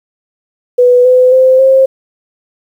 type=tone with pitch steps; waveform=sine; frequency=493.9 / 506 / 518.5 / 531.2 Hz; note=B4 / B4 / C5 / C5; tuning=0 / +42 / -16 / +26 cents; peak=-3 dBFS; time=0.78-1.86 s; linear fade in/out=10 ms; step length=270 ms; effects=7-bit